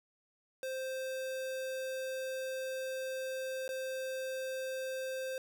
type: tone with dropouts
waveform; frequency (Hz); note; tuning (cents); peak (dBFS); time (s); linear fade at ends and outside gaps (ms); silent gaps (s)
square; 523.3; C5; 0; -37; 0.63-5.38; 1; 3.679-3.69
effects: none